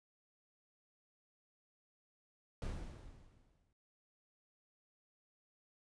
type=noise with exponential decay; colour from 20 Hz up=brown; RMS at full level=-39 dBFS; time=2.62-3.73 s; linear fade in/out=1 ms; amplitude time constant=240 ms; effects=resampled to 22050 Hz